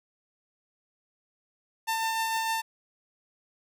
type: tone with tremolo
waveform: sawtooth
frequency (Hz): 897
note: A5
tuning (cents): +33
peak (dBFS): -22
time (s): 1.87-2.62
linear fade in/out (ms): 20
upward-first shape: sine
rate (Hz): 6.6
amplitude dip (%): 25
effects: none